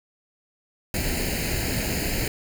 pink noise with comb filter, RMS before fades -26 dBFS, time 0.94-2.28 s, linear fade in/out 2 ms, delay 0.43 ms, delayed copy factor +0.8, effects none

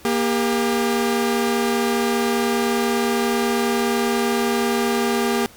sawtooth tone pair together, 235.4 / 400.7 Hz, A#3 / G4, +17 / +38 cents, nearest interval major sixth, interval 921 cents, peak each -17 dBFS, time 0.05-5.46 s, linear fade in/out 0 ms, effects pink hiss -46 dBFS RMS until 5.56 s

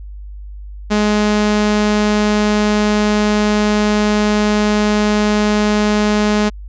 sawtooth tone, 210 Hz, G#3, 19 cents sharp, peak -8 dBFS, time 0.9-6.5 s, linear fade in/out 20 ms, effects added 50 Hz sine -28 dBFS peak until 6.68 s + resampled to 16000 Hz

